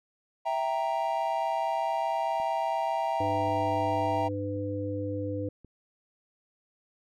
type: chord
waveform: triangle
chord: E diminished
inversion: none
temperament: equal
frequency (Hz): 659.3 / 784 / 932.3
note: E5 / G5 / Bb5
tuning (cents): 0 / 0 / 0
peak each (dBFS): -29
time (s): 0.45-4.29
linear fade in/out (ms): 20
type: click train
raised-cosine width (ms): 3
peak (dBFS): -37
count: 4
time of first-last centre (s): 2.4-5.647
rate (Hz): 0.924
type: harmonic tone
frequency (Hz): 100.4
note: G2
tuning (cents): +42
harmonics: 1 / 3 / 5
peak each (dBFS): -34 / -34 / -34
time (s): 3.2-5.49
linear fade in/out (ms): 5
effects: none